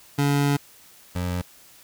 25% pulse tone pair in turn, 142.5 / 89.29 Hz, C#3 / F2, +48 / +39 cents, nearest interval minor sixth, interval 809 cents, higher first, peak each -15 / -21 dBFS, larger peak first, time 0.18-0.57 / 1.15-1.42 s, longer first, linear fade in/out 10 ms, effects white hiss -51 dBFS RMS until 1.83 s

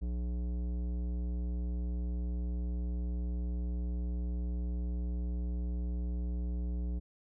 sine tone with tanh clipping, 60 Hz, B1, 49 cents flat, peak -34 dBFS, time 0.01-7 s, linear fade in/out 20 ms, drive 14 dB, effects none

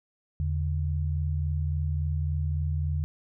sine tone pair together, 81.6 / 145.18 Hz, E2 / D3, -17 / -20 cents, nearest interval minor seventh, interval 997 cents, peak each -26 / -31 dBFS, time 0.4-3.04 s, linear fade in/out 0 ms, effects none

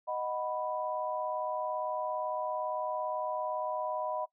sine chord, B major, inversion first, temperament equal, 622.3 / 740 / 987.8 Hz, D#5 / F#5 / B5, 0 / 0 / 0 cents, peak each -35 / -38 / -36 dBFS, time 0.07-4.26 s, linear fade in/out 20 ms, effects noise-tail reverb RT60 0.1 s tail -20 dB re dry

